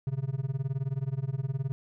triangle tone with tremolo, 134.5 Hz, C3, 48 cents sharp, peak -23 dBFS, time 0.07-1.72 s, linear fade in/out 0 ms, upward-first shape sine, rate 19 Hz, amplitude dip 95%, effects none

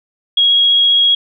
sine tone with vibrato, 3300 Hz, G#7, 12 cents flat, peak -8 dBFS, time 0.37-1.15 s, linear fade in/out 5 ms, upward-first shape sine, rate 15 Hz, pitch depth 11 cents each way, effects none

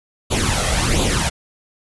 pink noise with flanger, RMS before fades -18 dBFS, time 0.3-1.3 s, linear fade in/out 20 ms, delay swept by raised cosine 0.27 to 1.57 ms, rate 1.4 Hz, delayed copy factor +0.65, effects resampled to 24000 Hz

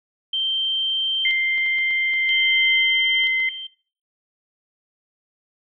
sine tone with tremolo, 3136 Hz, G7, in tune, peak -20 dBFS, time 0.33-3.67 s, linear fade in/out 5 ms, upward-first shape square, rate 0.51 Hz, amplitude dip 70%
sine tone with pitch glide, 2093 to 2064 Hz, C7 to C7, 0 to -24 cents, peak -18 dBFS, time 1.25-3.49 s, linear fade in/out 2 ms, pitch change -24 cents, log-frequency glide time 2.03-3.13 s
clicks, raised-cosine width 0.3 ms, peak -26 dBFS, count 7, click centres 1.58 / 1.663 / 1.785 / 1.909 / 2.138 / 3.237 / 3.401 s
effects noise-tail reverb RT60 0.4 s tail -17 dB re dry

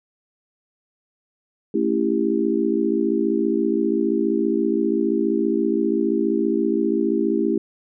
sine chord, A dominant seventh, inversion none, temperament just, 220 / 275 / 330 / 396 Hz, A3 / C#4 / E4 / G4, 0 / -14 / +2 / +18 cents, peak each -24 / -24 / -22 / -23 dBFS, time 1.74-7.58 s, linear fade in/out 5 ms, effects none

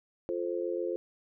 sine chord, F major, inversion none, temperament just, 349.2 / 436.5 / 523.8 Hz, F4 / A4 / C5, 0 / -14 / +2 cents, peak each -33 / -36 / -35 dBFS, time 0.29-0.96 s, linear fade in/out 0 ms, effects none

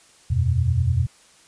sine chord, E suspended second, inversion none, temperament equal, 82.41 / 92.5 / 123.47 Hz, E2 / F#2 / B2, 0 / 0 / 0 cents, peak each -22 / -22 / -21 dBFS, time 0.3-1.07 s, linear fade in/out 10 ms, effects white hiss -53 dBFS RMS until 1.47 s + resampled to 22050 Hz

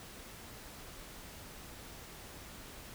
silence, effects pink hiss -50 dBFS RMS until 2.94 s

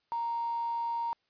sine tone with quantisation, 932.3 Hz, A#5, in tune, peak -30 dBFS, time 0.12-1.13 s, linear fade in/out 0 ms, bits 7, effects white hiss -75 dBFS RMS until 1.29 s + resampled to 11025 Hz

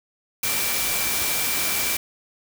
sine tone in noise, 2338 Hz, D7, 8 cents flat, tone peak -31 dBFS, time 0.43-1.97 s, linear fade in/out 5 ms, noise white, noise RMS -24 dBFS, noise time 0.43-1.97 s, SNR -10 dB, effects none

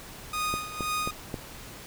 sawtooth tone with tremolo, 1239 Hz, D#6, 8 cents flat, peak -23 dBFS, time 0.33-1.11 s, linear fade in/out 5 ms, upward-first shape sine, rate 2 Hz, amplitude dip 75%
click train, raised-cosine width 2 ms, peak -18 dBFS, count 4, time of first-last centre 0.54-1.342 s, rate 3.74 Hz
effects pink hiss -44 dBFS RMS until 1.86 s

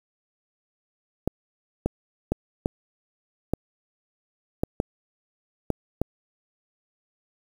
clicks, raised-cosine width 2 ms, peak -9 dBFS, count 9, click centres 1.276 / 1.86 / 2.32 / 2.659 / 3.536 / 4.635 / 4.801 / 5.703 / 6.016 s, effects 7-bit

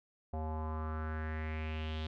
square tone with low-pass filter sweep, 78.4 Hz, D#2, 14 cents sharp, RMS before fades -38 dBFS, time 0.33-2.07 s, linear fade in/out 5 ms, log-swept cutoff 740 to 3600 Hz, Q 4, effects none

